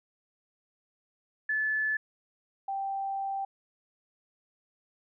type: tone pair in turn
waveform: sine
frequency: 1733 / 783.2 Hz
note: A6 / G5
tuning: -27 / -2 cents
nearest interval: octave + major second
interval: 1375 cents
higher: first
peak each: -26 / -30 dBFS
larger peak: first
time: 1.49-1.97 / 2.68-3.45 s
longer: second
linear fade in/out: 5 ms
effects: none